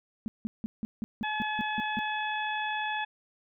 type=tone bursts; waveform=sine; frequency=220 Hz; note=A3; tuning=in tune; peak=-29 dBFS; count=10; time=0.26-1.99 s; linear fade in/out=0 ms; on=20 ms; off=170 ms
type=harmonic tone; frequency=854 Hz; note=G#5; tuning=48 cents sharp; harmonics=1 / 2 / 3 / 4; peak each=-32 / -34 / -38 / -40 dBFS; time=1.23-3.05 s; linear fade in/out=10 ms
effects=none